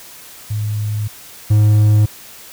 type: tone pair in turn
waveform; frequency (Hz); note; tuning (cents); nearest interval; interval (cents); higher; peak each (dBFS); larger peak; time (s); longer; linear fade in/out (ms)
sine / triangle; 106 / 106; G#2 / G#2; +36 / +36; unison; 0; neither; -17 / -6; second; 0.5-1.08 / 1.5-2.06; first; 10
effects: white hiss -38 dBFS RMS until 2.52 s